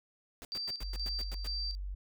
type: noise bursts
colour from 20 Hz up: pink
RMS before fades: -47 dBFS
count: 9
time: 0.42-1.473 s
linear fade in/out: 0 ms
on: 29 ms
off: 99 ms
type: tone with tremolo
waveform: sine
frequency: 4671 Hz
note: D8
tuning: 10 cents flat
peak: -35 dBFS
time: 0.52-1.75 s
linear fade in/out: 0 ms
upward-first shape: square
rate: 2.1 Hz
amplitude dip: 65%
type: tone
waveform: sine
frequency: 47.6 Hz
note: F#1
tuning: 50 cents sharp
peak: -36 dBFS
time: 0.81-1.95 s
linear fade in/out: 10 ms
effects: none